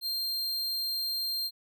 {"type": "tone", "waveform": "45% pulse", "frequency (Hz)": 4186, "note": "C8", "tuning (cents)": 0, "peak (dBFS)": -29, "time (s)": [0.01, 1.51], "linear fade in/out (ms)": 50, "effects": []}